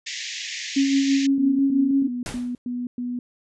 pink band-pass noise, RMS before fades -32 dBFS, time 0.06-1.27 s, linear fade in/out 10 ms, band 1800 to 7200 Hz, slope 96 dB/octave
sine tone with tremolo, 274.6 Hz, C#4, 16 cents flat, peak -15 dBFS, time 0.76-2.08 s, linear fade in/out 10 ms, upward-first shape sine, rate 6 Hz, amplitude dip 40%
sine tone bursts, 245.3 Hz, B3, 12 cents flat, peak -25 dBFS, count 6, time 1.38-3.19 s, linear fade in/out 2 ms, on 210 ms, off 110 ms
pink noise with exponential decay, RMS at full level -28 dBFS, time 2.26-2.58 s, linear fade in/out 1 ms, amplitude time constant 68 ms
effects resampled to 24000 Hz

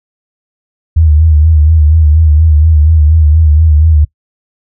sine tone with vibrato, 77.78 Hz, D#2, in tune, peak -3 dBFS, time 0.96-4.05 s, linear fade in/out 10 ms, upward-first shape sine, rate 4.2 Hz, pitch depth 76 cents each way, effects noise-tail reverb RT60 0.1 s tail -22 dB re dry

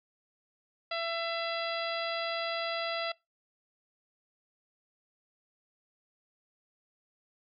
harmonic tone with a mistuned harmonic, 670 Hz, E5, 28 cents sharp, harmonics 1 / 2 / 3 / 4 / 5 / 6 / 7, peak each -35 / -38 / -40 / -41 / -42 / -43 / -43 dBFS, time 0.91-3.12 s, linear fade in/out 5 ms, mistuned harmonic 7, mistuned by +35 cents, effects noise-tail reverb RT60 0.2 s tail -22 dB re dry

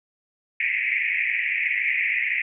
pink band-pass noise, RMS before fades -24 dBFS, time 0.6-2.42 s, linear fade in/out 5 ms, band 1900 to 2500 Hz, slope 96 dB/octave, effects none

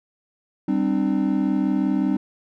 triangle chord, G suspended fourth, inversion none, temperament equal with one note detuned, 196 / 261.6 / 301.2 Hz, G3 / C4 / D4, 0 / 0 / +44 cents, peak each -21 dBFS, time 0.68-2.17 s, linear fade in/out 5 ms, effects none

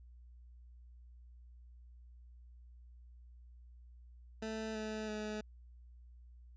20% pulse tone with pitch steps, 220 / 216.6 / 213.2 Hz, A3 / A3 / G#3, 0 / -27 / +46 cents, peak -34 dBFS, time 4.42-5.41 s, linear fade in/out 5 ms, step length 330 ms, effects added 60 Hz sine -54 dBFS peak until 6.56 s + resampled to 16000 Hz

